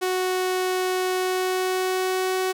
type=tone with pitch glide; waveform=sawtooth; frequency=369.5 to 373.8 Hz; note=F#4 to F#4; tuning=-2 to +18 cents; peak=-18 dBFS; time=0.01-2.53 s; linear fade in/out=20 ms; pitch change=+20 cents; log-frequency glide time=1.14-2.38 s; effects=none